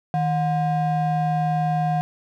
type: ring-modulated tone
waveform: triangle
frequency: 440 Hz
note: A4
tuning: in tune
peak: -14 dBFS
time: 0.14-2.01 s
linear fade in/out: 0 ms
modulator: 283 Hz
effects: none